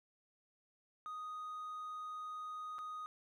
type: tone with dropouts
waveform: triangle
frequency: 1244.5 Hz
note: D#6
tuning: in tune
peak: -40 dBFS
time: 1.06-3.06 s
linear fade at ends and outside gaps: 0 ms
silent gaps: 2.784-2.789 s
effects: tanh soft clip ceiling -36 dBFS